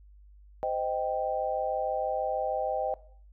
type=chord; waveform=sine; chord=C minor; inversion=none; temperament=equal with one note detuned; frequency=516 / 622.3 / 784 Hz; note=C5 / Eb5 / G5; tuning=-24 / 0 / 0 cents; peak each=-33 / -31 / -31 dBFS; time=0.63-2.94 s; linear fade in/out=0 ms; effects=noise-tail reverb RT60 0.5 s tail -17 dB re dry + added 50 Hz sine -51 dBFS peak until 3.32 s